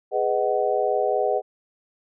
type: chord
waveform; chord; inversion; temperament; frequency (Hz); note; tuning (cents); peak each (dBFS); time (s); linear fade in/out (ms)
sine; G# minor seventh; none; just; 415.3 / 498.4 / 623 / 747.5; G#4 / B4 / D#5 / F#5; 0 / +16 / +2 / +17; -25; 0.11-1.42; 50
effects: none